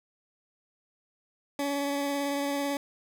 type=tone with vibrato; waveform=20% pulse; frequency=282.6 Hz; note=C#4; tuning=34 cents sharp; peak=-23 dBFS; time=1.59-2.77 s; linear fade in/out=2 ms; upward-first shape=sine; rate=18 Hz; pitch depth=15 cents each way; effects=none